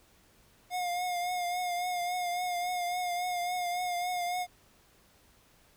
square tone with vibrato, 714 Hz, F5, 38 cents sharp, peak -31 dBFS, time 0.7-4.47 s, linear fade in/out 50 ms, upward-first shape triangle, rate 3.6 Hz, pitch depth 41 cents each way, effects pink hiss -63 dBFS RMS until 5.76 s

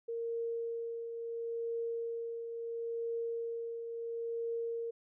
sine tone with tremolo, 463 Hz, A#4, 12 cents flat, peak -33 dBFS, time 0.08-4.91 s, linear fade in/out 10 ms, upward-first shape triangle, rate 0.73 Hz, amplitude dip 50%, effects none

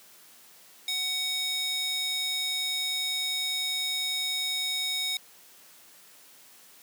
square tone with high-pass filter, 750 Hz, F#5, 23 cents sharp, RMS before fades -30 dBFS, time 0.88-5.17 s, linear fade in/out 2 ms, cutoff 3300 Hz, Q 4.2, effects white hiss -54 dBFS RMS until 6.82 s + high-pass 150 Hz 12 dB/octave

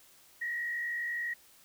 sine tone with frequency modulation, 1900 Hz, A#6, 33 cents sharp, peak -32 dBFS, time 0.41-1.34 s, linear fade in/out 10 ms, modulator 51.9 Hz, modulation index 0.74, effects white hiss -60 dBFS RMS until 1.64 s

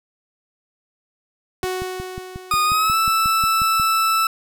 sawtooth tone with exponential decay, 370 Hz, F#4, in tune, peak -17 dBFS, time 1.63-3.66 s, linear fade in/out 1 ms, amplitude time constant 440 ms
click train, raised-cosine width 5 ms, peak -19 dBFS, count 13, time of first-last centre 1.64-3.798 s, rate 5.56 Hz
40% pulse tone with pitch glide, 1231 to 1319.4 Hz, D#6 to E6, -19 to +1 cents, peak -15 dBFS, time 2.51-4.27 s, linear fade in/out 2 ms, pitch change +120 cents, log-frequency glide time 2.65-2.96 s
effects none

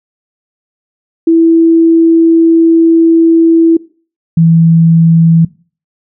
sine tone pair in turn, 329.6 / 164.8 Hz, E4 / E3, 0 / 0 cents, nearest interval octave, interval 1200 cents, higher first, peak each -3 dBFS, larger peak neither, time 1.27-3.77 / 4.37-5.45 s, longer first, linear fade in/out 5 ms, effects noise-tail reverb RT60 0.4 s tail -21 dB re dry

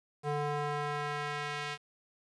square tone with band-pass filter sweep, 146.83 Hz, D3, in tune, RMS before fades -35 dBFS, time 0.23-1.78 s, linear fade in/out 50 ms, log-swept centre 650 to 2500 Hz, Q 0.92, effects resampled to 22050 Hz + 9-bit

